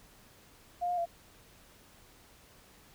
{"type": "tone with pitch steps", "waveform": "sine", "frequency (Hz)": [706, 711, 684], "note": ["F5", "F5", "F5"], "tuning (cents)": [19, 31, -36], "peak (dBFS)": -29, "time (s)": [0.81, 1.059], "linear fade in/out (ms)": 20, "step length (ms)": 83, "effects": ["pink hiss -59 dBFS RMS until 2.94 s"]}